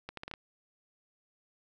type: accelerating click train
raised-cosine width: 0.3 ms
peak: -24 dBFS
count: 6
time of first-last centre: 0.09-0.338 s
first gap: 83 ms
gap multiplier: 0.74
effects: none